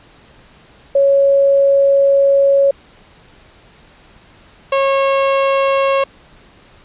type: tone pair in turn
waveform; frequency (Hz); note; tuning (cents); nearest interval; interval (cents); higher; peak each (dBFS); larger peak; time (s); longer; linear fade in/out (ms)
sine / 30% pulse; 554.4 / 545.8; C#5 / C#5; 0 / -27; unison; 27; first; -8 / -9; first; 0.95-2.71 / 4.72-6.04; first; 5
effects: pink hiss -46 dBFS RMS until 6.84 s + resampled to 8000 Hz